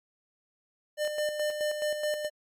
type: tone with tremolo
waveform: square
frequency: 600 Hz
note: D5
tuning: 37 cents sharp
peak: -27 dBFS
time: 0.97-2.3 s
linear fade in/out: 50 ms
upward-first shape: square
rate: 4.7 Hz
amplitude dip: 50%
type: clicks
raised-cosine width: 0.2 ms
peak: -28 / -33 dBFS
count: 2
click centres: 1.05 / 1.511 s
effects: MP3 64 kbps